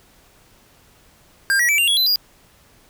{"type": "tone with pitch steps", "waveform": "square", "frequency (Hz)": [1599, 1923.6, 2314, 2784, 3349, 4029, 4847], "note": ["G6", "B6", "D7", "F7", "G#7", "B7", "D#8"], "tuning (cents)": [34, -46, -26, -6, 14, 34, -46], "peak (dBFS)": -15, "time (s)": [1.5, 2.158], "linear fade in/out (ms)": 0, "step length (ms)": 94, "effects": ["pink hiss -53 dBFS RMS until 2.89 s"]}